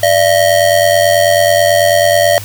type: ring-modulated tone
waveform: square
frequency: 632 Hz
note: D#5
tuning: 27 cents sharp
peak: -5 dBFS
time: 0.03-2.38 s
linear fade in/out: 0 ms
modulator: 44.6 Hz
effects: added 102 Hz sine -26 dBFS peak until 2.44 s + white hiss -30 dBFS RMS until 2.44 s